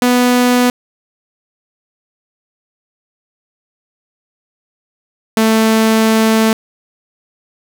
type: tone pair in turn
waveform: sawtooth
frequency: 246.9 / 221.5 Hz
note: B3 / A3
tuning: 0 / +12 cents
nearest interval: major second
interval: 188 cents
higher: first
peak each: -5 dBFS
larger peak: neither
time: 0.02-0.7 / 5.37-6.53 s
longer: second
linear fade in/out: 2 ms
effects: none